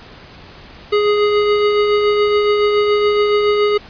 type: tone with tremolo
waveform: square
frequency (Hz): 415.6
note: G#4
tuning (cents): +1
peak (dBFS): -11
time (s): 0.92-3.78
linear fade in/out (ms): 10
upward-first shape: triangle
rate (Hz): 7.1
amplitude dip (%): 35
effects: pink hiss -39 dBFS RMS until 3.89 s + resampled to 11025 Hz